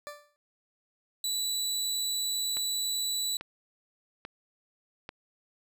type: tone with exponential decay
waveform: 20% pulse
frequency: 587.3 Hz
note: D5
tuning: in tune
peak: -31 dBFS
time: 0.07-0.36 s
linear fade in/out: 0 ms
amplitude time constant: 62 ms
type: tone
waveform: 25% pulse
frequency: 3951 Hz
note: B7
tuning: in tune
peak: -25 dBFS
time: 1.24-3.37 s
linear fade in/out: 2 ms
type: click train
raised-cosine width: 0.3 ms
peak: -23 dBFS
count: 4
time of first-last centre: 2.57-5.091 s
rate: 1.19 Hz
effects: none